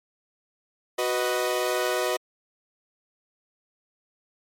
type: chord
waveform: sawtooth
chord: B major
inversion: second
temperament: equal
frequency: 370 / 493.9 / 622.3 Hz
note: F#4 / B4 / D#5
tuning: 0 / 0 / 0 cents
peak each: -24 dBFS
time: 0.98-2.17 s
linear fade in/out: 10 ms
effects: MP3 64 kbps